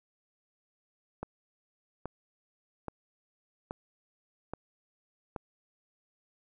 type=click train; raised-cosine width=1 ms; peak=-22 dBFS; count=6; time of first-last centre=1.23-5.362 s; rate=1.21 Hz; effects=none